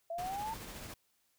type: exponential sweep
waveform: sine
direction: up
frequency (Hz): 659.3 to 910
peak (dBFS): -36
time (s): 0.1-0.54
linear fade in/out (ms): 5
type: noise with tremolo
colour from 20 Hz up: pink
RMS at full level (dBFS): -45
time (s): 0.18-0.94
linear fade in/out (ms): 5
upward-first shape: triangle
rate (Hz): 14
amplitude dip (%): 40
effects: white hiss -75 dBFS RMS until 1.38 s